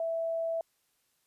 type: tone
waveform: sine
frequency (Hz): 659.3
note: E5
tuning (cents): 0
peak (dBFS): -29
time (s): 0-0.61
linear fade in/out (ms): 2
effects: white hiss -74 dBFS RMS until 1.26 s + resampled to 32000 Hz